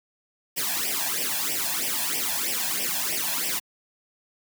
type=noise with flanger; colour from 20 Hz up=white; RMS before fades=-27 dBFS; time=0.56-3.6 s; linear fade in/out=20 ms; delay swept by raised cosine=0.36 to 1.21 ms; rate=3.1 Hz; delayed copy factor=+0.85; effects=high-pass 200 Hz 12 dB/octave